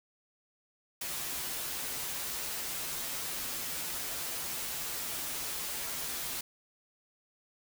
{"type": "noise with comb filter", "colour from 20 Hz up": "white", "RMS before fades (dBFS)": -37, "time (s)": [1.01, 6.41], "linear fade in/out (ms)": 5, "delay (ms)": 9.8, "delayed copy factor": -0.65, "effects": []}